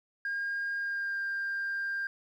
sine tone with pitch glide, 1617 to 1594.7 Hz, G#6 to G6, -47 to +29 cents, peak -29 dBFS, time 0.25-2.07 s, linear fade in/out 2 ms, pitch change -24 cents, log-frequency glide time 0.78-1.21 s, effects tanh soft clip ceiling -28 dBFS + 11-bit

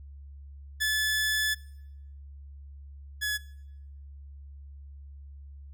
sawtooth tone pair in turn, 1728 / 1698.3 Hz, A6 / G#6, -32 / +38 cents, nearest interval unison, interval 30 cents, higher first, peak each -21 / -24 dBFS, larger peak first, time 0.8-1.55 / 3.21-3.38 s, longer first, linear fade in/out 20 ms, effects noise-tail reverb RT60 0.8 s tail -21 dB re dry + added 70 Hz sine -43 dBFS peak until 5.73 s

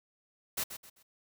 white noise with echo, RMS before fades -33 dBFS, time 0.57-0.64 s, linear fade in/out 10 ms, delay 130 ms, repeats 3, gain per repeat -10 dB, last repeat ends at 1.03 s, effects none

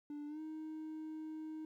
triangle tone with pitch glide, 293.7 to 313 Hz, D4 to D#4, 0 to +10 cents, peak -40 dBFS, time 0.1-1.65 s, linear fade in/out 2 ms, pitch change +110 cents, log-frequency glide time 0.27-0.4 s, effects tanh soft clip ceiling -36 dBFS + 13-bit

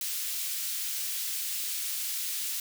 white high-pass noise, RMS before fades -33 dBFS, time 0.01-2.6 s, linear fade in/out 2 ms, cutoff 2700 Hz, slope 12 dB/octave, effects none

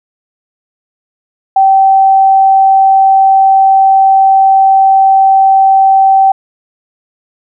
sine tone, 774 Hz, G5, 22 cents flat, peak -3 dBFS, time 1.56-6.32 s, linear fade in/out 5 ms, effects none

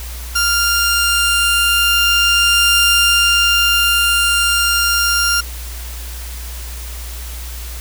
sawtooth tone pair together, 1396.9 / 2794 Hz, F6 / F7, 0 / 0 cents, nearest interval octave, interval 1200 cents, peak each -11 dBFS, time 0.35-5.41 s, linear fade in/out 10 ms, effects added 60 Hz sine -26 dBFS peak until 7.8 s + white hiss -33 dBFS RMS until 7.8 s

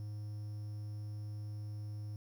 triangle tone with quantisation, 105.1 Hz, G#2, 21 cents sharp, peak -38 dBFS, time 0-2.16 s, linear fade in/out 0 ms, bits 11, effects none

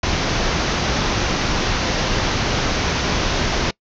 pink low-pass noise, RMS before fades -20 dBFS, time 0.03-3.71 s, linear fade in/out 5 ms, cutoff 6400 Hz, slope 96 dB/octave, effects noise-tail reverb RT60 0.1 s tail -24 dB re dry

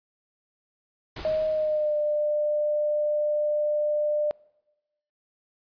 pink noise with exponential decay, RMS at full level -36 dBFS, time 1.16-2.36 s, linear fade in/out 5 ms, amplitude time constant 260 ms
sine tone with pitch glide, 625 to 597.8 Hz, D#5 to D5, +8 to +31 cents, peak -22 dBFS, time 1.25-4.31 s, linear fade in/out 0 ms, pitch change -77 cents, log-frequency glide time 1.48-1.95 s
effects noise-tail reverb RT60 1.0 s tail -24 dB re dry + resampled to 11025 Hz

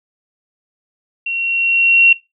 sine tone with level ramp, 2736 Hz, F7, 36 cents flat, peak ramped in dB -18 to -4 dBFS, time 1.26-2.13 s, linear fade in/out 5 ms, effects noise-tail reverb RT60 0.2 s tail -18 dB re dry

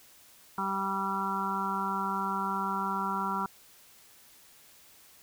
harmonic tone, 194.5 Hz, G3, 13 cents flat, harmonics 1 / 2 / 4 / 5 / 6 / 7, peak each -36 / -42 / -39 / -33 / -37 / -34 dBFS, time 0.58-3.46 s, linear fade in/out 2 ms, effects white hiss -57 dBFS RMS until 5.22 s

